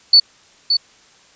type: tone with echo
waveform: sine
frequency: 4474 Hz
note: C#8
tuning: 15 cents sharp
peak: -5 dBFS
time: 0.13-0.2 s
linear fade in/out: 5 ms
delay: 570 ms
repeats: 1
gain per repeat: -7 dB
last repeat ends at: 0.77 s
effects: white hiss -50 dBFS RMS until 1.35 s + resampled to 16000 Hz